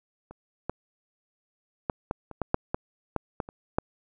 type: clicks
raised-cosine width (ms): 1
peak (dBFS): -30 / -15 / -12 / -14 / -26 / -13 / -7 / -12 / -12 / -15 / -27 / -9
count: 12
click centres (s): 0.31 / 0.696 / 1.898 / 2.111 / 2.313 / 2.417 / 2.544 / 2.745 / 3.163 / 3.402 / 3.489 / 3.785
effects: none